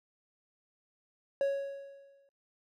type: tone with exponential decay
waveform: triangle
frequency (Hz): 554.4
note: C#5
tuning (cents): 0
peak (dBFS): -23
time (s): 1.41-2.29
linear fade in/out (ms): 1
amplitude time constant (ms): 190
effects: noise-tail reverb RT60 0.3 s tail -26 dB re dry